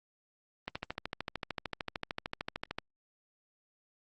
click train, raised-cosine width 0.3 ms, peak -19 dBFS, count 29, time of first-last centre 0.68-2.785 s, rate 13.3 Hz, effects Opus 24 kbps

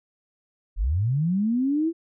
sine linear sweep, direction up, 36.71 to 339 Hz, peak -20 dBFS, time 0.76-1.93 s, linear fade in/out 50 ms, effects none

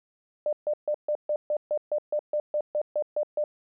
sine tone bursts, 598 Hz, D5, 31 cents sharp, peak -23 dBFS, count 15, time 0.46-3.44 s, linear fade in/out 2 ms, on 68 ms, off 140 ms, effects none

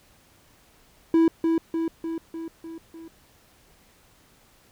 triangle tone with echo, 328.2 Hz, E4, 8 cents flat, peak -13 dBFS, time 1.14-1.28 s, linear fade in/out 2 ms, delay 300 ms, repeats 6, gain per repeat -4 dB, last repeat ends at 3.08 s, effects pink hiss -58 dBFS RMS until 4.71 s

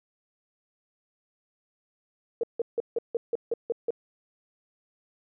sine tone bursts, 466.2 Hz, A#4, in tune, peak -23 dBFS, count 9, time 2.41-3.906 s, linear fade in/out 2 ms, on 24 ms, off 160 ms, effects none

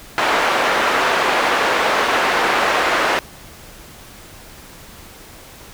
white band-pass noise, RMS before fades -17 dBFS, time 0.18-3.19 s, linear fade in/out 0 ms, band 400 to 1600 Hz, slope 12 dB/octave, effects pink hiss -40 dBFS RMS until 5.73 s

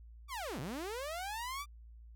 sawtooth linear two-way sweep, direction down then up, 1192 to 116.54 to 1192 Hz, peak -35 dBFS, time 0.28-1.66 s, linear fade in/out 50 ms, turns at 0.6 s, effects added 57 Hz sine -51 dBFS peak until 2.15 s

